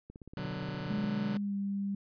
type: click train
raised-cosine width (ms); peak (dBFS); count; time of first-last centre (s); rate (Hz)
3; -34; 17; 0.1-1.041; 17
type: chord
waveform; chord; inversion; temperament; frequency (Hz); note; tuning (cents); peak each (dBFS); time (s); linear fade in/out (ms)
sawtooth; B minor; none; just; 123.47 / 148.16 / 185.21; B2 / D3 / F#3; 0 / +16 / +2; -38 / -35 / -35; 0.37-1.37; 0
type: tone with pitch glide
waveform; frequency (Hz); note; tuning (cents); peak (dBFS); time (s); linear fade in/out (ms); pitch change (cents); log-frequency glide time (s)
sine; 207.7 to 198.89; G#3 to G3; 0 to +25; -31; 0.9-1.95; 5; -75; 1.25-1.56
effects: resampled to 11025 Hz